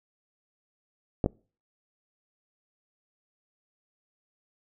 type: clicks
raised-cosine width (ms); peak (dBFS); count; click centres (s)
2; -11; 2; 1.242 / 1.261
effects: noise-tail reverb RT60 0.4 s tail -26 dB re dry